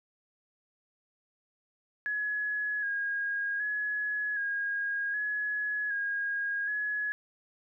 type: tone with vibrato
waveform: sine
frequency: 1661.2 Hz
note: G#6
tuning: in tune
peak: -29 dBFS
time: 2.06-7.12 s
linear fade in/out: 0 ms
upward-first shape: square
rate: 0.65 Hz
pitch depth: 29 cents each way
effects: none